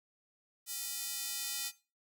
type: tone with high-pass filter sweep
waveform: square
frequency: 275.3 Hz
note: C#4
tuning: 12 cents flat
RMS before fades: -39 dBFS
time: 0.66-1.72 s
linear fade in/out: 50 ms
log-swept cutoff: 6600 to 4300 Hz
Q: 0.71
effects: noise-tail reverb RT60 0.3 s tail -17 dB re dry